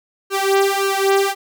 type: tone with flanger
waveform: sawtooth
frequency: 392.1 Hz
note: G4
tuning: in tune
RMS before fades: -17 dBFS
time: 0.3-1.35 s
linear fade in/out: 50 ms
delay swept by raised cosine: 0.71 to 2.51 ms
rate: 1.8 Hz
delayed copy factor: +0.95
effects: none